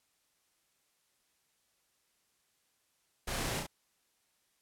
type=noise with echo; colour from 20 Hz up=pink; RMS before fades=-37 dBFS; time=3.27-3.6 s; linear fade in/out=10 ms; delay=34 ms; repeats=2; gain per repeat=-3 dB; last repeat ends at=3.668 s; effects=white hiss -75 dBFS RMS until 4.61 s + low-pass 12000 Hz 12 dB/octave

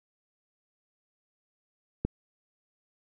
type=click; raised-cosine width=3 ms; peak=-14 dBFS; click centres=2.05 s; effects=none

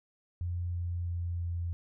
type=tone with pitch steps; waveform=sine; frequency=87.6 / 87.05 / 86.49 / 85.95 Hz; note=F2 / F2 / F2 / F2; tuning=+6 / -5 / -16 / -27 cents; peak=-31 dBFS; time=0.41-1.73 s; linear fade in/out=0 ms; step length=330 ms; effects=none

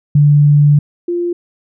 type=tone pair in turn; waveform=sine; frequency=146.3 / 348 Hz; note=D3 / F4; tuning=-6 / -6 cents; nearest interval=octave + minor third; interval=1500 cents; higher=second; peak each=-5 / -14 dBFS; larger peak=first; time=0.15-0.79 / 1.08-1.33 s; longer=first; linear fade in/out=5 ms; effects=none

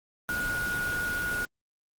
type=tone in noise; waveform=sine; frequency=1447 Hz; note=F#6; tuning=39 cents flat; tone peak=-28 dBFS; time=0.29-1.45 s; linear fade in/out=0 ms; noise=pink; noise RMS=-36 dBFS; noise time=0.29-1.45 s; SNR=+5 dB; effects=Opus 24 kbps

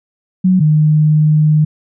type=tone pair in turn; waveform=sine; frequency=185 / 153.03 Hz; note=F#3 / D#3; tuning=0 / -28 cents; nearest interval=minor third; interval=328 cents; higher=first; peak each=-7 dBFS; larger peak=neither; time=0.44-0.6 / 0.6-1.65 s; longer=second; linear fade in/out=10 ms; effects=none

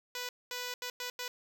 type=tone bursts at uneven times; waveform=5% pulse; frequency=493.9 Hz; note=B4; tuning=in tune; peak=-25 dBFS; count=5; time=0.15-0.29 / 0.51-0.74 / 0.82-0.9 / 1-1.1 / 1.19-1.28 s; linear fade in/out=2 ms; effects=none

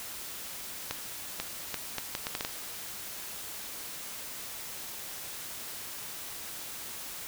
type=accelerating click train; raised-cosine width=0.2 ms; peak=-14 dBFS; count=9; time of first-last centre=0.91-2.449 s; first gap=490 ms; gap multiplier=0.7; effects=white hiss -41 dBFS RMS until 7.27 s

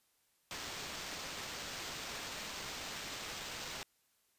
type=noise with sample-and-hold; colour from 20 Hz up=blue; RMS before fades=-44 dBFS; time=0.51-3.83 s; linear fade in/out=0 ms; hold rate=11025 Hz; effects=white hiss -75 dBFS RMS until 4.38 s + resampled to 32000 Hz

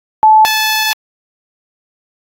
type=tone pair in turn; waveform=sine / 10% pulse; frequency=868 / 868 Hz; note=A5 / A5; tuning=-24 / -24 cents; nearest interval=unison; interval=0 cents; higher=neither; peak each=-3 dBFS; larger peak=neither; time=0.23-0.45 / 0.45-0.93 s; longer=second; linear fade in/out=0 ms; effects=AAC 48 kbps

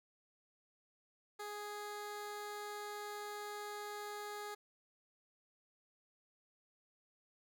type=tone; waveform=15% pulse; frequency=415.3 Hz; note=G#4; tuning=in tune; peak=-37 dBFS; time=1.39-4.55 s; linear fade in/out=10 ms; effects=none

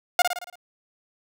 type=tone with echo; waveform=sawtooth; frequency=713 Hz; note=F5; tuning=36 cents sharp; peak=-11 dBFS; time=0.19-0.22 s; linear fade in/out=2 ms; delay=56 ms; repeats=6; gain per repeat=-5 dB; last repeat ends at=0.556 s; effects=none

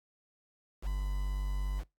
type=tone with quantisation; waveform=triangle; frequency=48.67 Hz; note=G1; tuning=12 cents flat; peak=-28 dBFS; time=0.82-1.84 s; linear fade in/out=50 ms; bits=8; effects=noise-tail reverb RT60 0.2 s tail -23 dB re dry + AAC 64 kbps

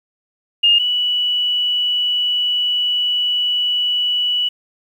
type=tone pair in turn; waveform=sine; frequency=2833 / 2950 Hz; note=F7 / F#7; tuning=+24 / -6 cents; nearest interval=minor second; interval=70 cents; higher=second; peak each=-9 / -15 dBFS; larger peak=first; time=0.63-0.79 / 0.79-4.49 s; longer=second; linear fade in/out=10 ms; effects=8-bit

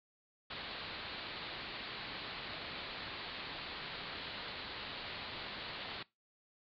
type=low-pass noise; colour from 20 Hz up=white; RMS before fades=-45 dBFS; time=0.5-6.03 s; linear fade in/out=5 ms; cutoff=4500 Hz; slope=96 dB/octave; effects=noise-tail reverb RT60 0.2 s tail -20 dB re dry

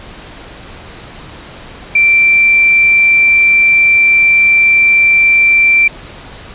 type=tone; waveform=sine; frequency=2349 Hz; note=D7; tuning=in tune; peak=-5 dBFS; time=1.95-5.88 s; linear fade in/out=5 ms; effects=pink hiss -32 dBFS RMS until 6.54 s + resampled to 8000 Hz

